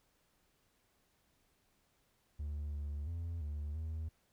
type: tone with pitch steps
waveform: triangle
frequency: 73.9 / 72.9 / 84.3 / 74.2 / 79.7 Hz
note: D2 / D2 / E2 / D2 / D#2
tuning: +11 / -12 / +39 / +18 / +42 cents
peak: -35 dBFS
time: 2.39-4.09 s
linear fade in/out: 10 ms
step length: 340 ms
effects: tanh soft clip ceiling -31 dBFS + pink hiss -75 dBFS RMS until 4.32 s